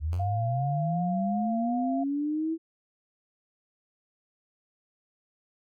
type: linear sweep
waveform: sine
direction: up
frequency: 72.1 to 329.4 Hz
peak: -26 dBFS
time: 0-2.58 s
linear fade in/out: 50 ms
type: tone with exponential decay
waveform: 5% pulse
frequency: 91.1 Hz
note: F#2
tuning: 26 cents flat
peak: -30 dBFS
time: 0.12-0.35 s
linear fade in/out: 5 ms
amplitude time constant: 49 ms
type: tone with vibrato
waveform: sine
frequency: 698.5 Hz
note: F5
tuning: in tune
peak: -30 dBFS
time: 0.19-2.04 s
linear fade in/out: 10 ms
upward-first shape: triangle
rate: 2.7 Hz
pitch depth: 42 cents each way
effects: none